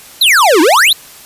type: exponential two-way sweep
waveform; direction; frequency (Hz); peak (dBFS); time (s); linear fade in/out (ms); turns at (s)
square; down then up; 4256 to 292.5 to 4256; -6; 0.21-0.93; 5; 0.61
effects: white hiss -36 dBFS RMS until 1.25 s + resampled to 32000 Hz